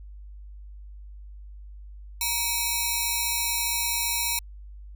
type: ring-modulated tone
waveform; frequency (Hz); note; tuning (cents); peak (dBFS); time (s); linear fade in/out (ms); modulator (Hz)
5% pulse; 1611; G6; +47; -10; 2.21-4.39; 2; 673
effects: added 50 Hz sine -40 dBFS peak until 4.95 s